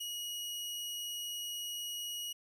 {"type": "tone", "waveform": "sawtooth", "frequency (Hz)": 2901, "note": "F#7", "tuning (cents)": -35, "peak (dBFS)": -35, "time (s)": [0, 2.33], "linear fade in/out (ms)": 10, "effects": []}